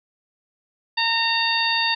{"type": "harmonic tone", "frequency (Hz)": 917, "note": "A#5", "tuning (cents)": -29, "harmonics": [1, 2, 3, 4, 5], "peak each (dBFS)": [-25, -25, -25, -25, -25], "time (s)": [0.97, 1.95], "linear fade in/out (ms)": 10, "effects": []}